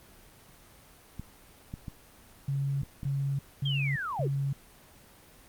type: clicks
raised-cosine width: 5 ms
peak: -25 dBFS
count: 5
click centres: 1.196 / 1.739 / 1.882 / 2.833 / 3.032 s
type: tone bursts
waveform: sine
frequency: 138.59 Hz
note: C#3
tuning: in tune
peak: -27 dBFS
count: 4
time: 2.48-4.53 s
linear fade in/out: 5 ms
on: 340 ms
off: 230 ms
type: linear sweep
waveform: sine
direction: down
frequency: 3285 to 311.1 Hz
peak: -31 dBFS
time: 3.65-4.28 s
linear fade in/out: 10 ms
effects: pink hiss -55 dBFS RMS until 5.48 s + Opus 24 kbps